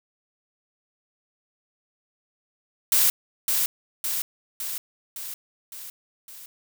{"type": "noise with echo", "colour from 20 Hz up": "blue", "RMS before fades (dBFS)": -19, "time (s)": [2.92, 3.1], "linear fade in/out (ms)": 2, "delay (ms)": 560, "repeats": 6, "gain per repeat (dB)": -4, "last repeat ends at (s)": 6.46, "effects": []}